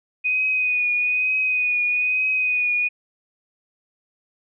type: tone with vibrato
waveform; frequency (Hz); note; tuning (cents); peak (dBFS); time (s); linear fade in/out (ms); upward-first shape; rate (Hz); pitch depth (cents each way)
sine; 2489; D#7; 0; -18; 0.24-2.89; 20; triangle; 1.1; 33
effects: none